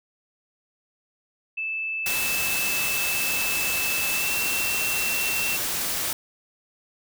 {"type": "tone with pitch glide", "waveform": "sine", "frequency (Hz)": [2630, 2696], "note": ["E7", "E7"], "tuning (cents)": [-5, 38], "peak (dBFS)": -26, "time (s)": [1.57, 5.57], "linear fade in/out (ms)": 10, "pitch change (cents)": 43, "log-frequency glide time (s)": [4.14, 4.33]}
{"type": "noise", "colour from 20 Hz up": "white", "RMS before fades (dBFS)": -27, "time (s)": [2.06, 6.13], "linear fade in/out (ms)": 2}
{"effects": []}